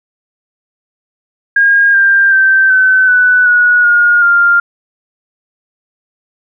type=tone with pitch steps; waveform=sine; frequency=1624 / 1589.7 / 1556 / 1523.1 / 1490.9 / 1459.4 / 1428.6 / 1398.3 Hz; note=G#6 / G6 / G6 / F#6 / F#6 / F#6 / F6 / F6; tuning=-39 / +24 / -13 / +50 / +13 / -24 / +39 / +2 cents; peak=-5 dBFS; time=1.56-4.6 s; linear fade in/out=5 ms; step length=380 ms; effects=none